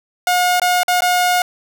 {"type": "tone with dropouts", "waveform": "sawtooth", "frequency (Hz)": 719, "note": "F#5", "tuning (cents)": -50, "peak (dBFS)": -9, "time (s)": [0.27, 1.42], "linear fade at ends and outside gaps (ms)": 2, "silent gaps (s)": [[0.598, 0.617], [0.833, 0.881], [1.007, 1.02]], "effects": []}